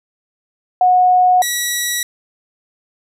sine / 10% pulse tone pair in turn, 730 / 1934.3 Hz, F#5 / B6, -24 / -37 cents, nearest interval octave + perfect fourth, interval 1687 cents, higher second, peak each -8 dBFS, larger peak neither, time 0.81-1.42 / 1.42-2.03 s, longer neither, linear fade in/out 2 ms, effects none

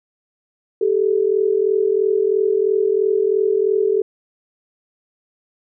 sine tone pair together, 390.6 / 433.6 Hz, G4 / A4, -6 / -25 cents, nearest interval major second, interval 181 cents, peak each -17 dBFS, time 0.81-4.02 s, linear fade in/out 5 ms, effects none

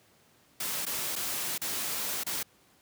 white noise with dropouts, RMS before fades -33 dBFS, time 0.6-2.43 s, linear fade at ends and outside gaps 5 ms, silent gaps 0.854-0.864 / 1.156-1.161 / 1.58-1.615 / 2.236-2.264 s, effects pink hiss -63 dBFS RMS until 2.81 s + high-pass 100 Hz 12 dB/octave

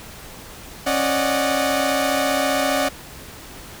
sawtooth tone cluster, 272.8 / 577 / 612 / 737 Hz, C#4 / D5 / D#5 / F#5, -28 / -31 / -29 / -7 cents, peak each -20 dBFS, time 0.86-2.89 s, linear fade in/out 10 ms, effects pink hiss -39 dBFS RMS until 3.8 s

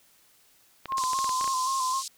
clicks, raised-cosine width 0.3 ms, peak -20 dBFS, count 11, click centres 0.857 / 0.922 / 0.982 / 1.038 / 1.133 / 1.189 / 1.244 / 1.293 / 1.411 / 1.443 / 1.477 s
sine tone with vibrato, 1046.5 Hz, C6, in tune, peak -25 dBFS, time 0.88-2.03 s, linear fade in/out 50 ms, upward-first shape square, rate 3.8 Hz, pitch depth 36 cents each way
white band-pass noise, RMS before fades -36 dBFS, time 0.97-2.08 s, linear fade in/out 2 ms, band 4100 to 8000 Hz, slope 24 dB/octave
effects white hiss -61 dBFS RMS until 2.17 s

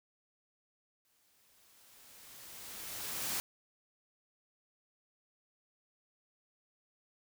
white noise with exponential growth, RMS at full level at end -35 dBFS, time 1.05-3.4 s, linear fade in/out 0 ms, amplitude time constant 510 ms, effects none

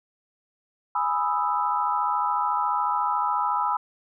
sine chord, E major seventh, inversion first, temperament equal, 830.6 / 987.8 / 1244.5 / 1318.5 Hz, G#5 / B5 / D#6 / E6, 0 / 0 / 0 / 0 cents, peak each -28 / -25 / -30 / -28 dBFS, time 0.95-3.77 s, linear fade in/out 5 ms, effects none

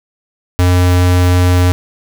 square tone, 89.7 Hz, F2, 47 cents sharp, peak -8 dBFS, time 0.59-1.72 s, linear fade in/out 0 ms, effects none

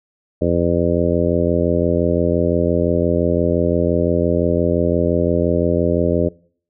harmonic tone, 85.8 Hz, F2, 30 cents flat, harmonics 1 / 2 / 3 / 4 / 5 / 6 / 7, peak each -22 / -22 / -22 / -22 / -22 / -22 / -22 dBFS, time 0.41-6.29 s, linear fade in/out 10 ms, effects noise-tail reverb RT60 0.5 s tail -22 dB re dry

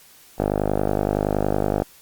5% pulse tone with low-pass filter, 50.7 Hz, G#1, 41 cents flat, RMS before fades -22 dBFS, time 0.38-1.83 s, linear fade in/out 10 ms, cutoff 830 Hz, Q 2, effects white hiss -50 dBFS RMS until 2.01 s + Opus 48 kbps

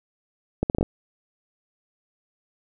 accelerating click train, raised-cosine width 2 ms, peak -8 dBFS, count 6, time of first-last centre 0.63-0.829 s, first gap 69 ms, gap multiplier 0.72, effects none

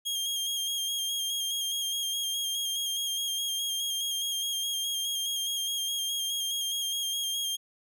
sawtooth tone with vibrato, 3237 Hz, G#7, 45 cents flat, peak -26 dBFS, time 0.05-7.57 s, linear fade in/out 20 ms, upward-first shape square, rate 4.8 Hz, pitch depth 23 cents each way, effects none

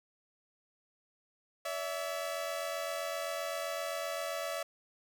sawtooth tone pair together, 571.6 / 659.3 Hz, D5 / E5, -47 / 0 cents, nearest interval major second, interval 247 cents, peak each -35 / -33 dBFS, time 1.65-4.63 s, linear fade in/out 5 ms, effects none

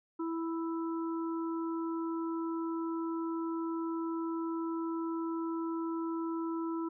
harmonic tone, 329.6 Hz, E4, in tune, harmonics 1 / 3 / 4, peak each -33 / -43 / -45 dBFS, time 0.19-6.89 s, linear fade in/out 10 ms, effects none

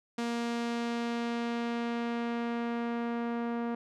sawtooth tone with low-pass filter sweep, 235.2 Hz, A#3, 16 cents sharp, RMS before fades -33 dBFS, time 0.18-3.75 s, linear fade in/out 5 ms, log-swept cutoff 7000 to 1400 Hz, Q 0.74, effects none

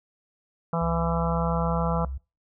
harmonic tone, 167.2 Hz, E3, 25 cents sharp, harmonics 1 / 3 / 4 / 5 / 6 / 7 / 8, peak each -26 / -31 / -32 / -33 / -34 / -34 / -35 dBFS, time 0.73-2.05 s, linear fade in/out 2 ms
sine tone with pitch glide, 67.4 to 66.66 Hz, C#2 to C2, -48 to +33 cents, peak -30 dBFS, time 0.81-2.18 s, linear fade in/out 10 ms, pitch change -19 cents, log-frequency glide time 1.14-1.76 s
effects noise-tail reverb RT60 0.3 s tail -24 dB re dry

